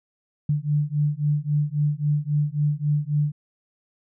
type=beating tone pair; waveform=sine; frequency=146.1 / 149.8 Hz; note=D3 / D3; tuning=-9 / +35 cents; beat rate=3.7 Hz; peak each=-23 dBFS; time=0.49-3.32 s; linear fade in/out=5 ms; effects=none